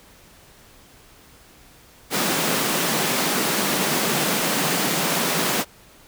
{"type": "high-pass noise", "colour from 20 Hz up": "pink", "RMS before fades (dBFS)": -22, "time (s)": [2.1, 5.65], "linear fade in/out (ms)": 50, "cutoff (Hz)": 150, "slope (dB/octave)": 48, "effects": ["pink hiss -50 dBFS RMS until 6.07 s"]}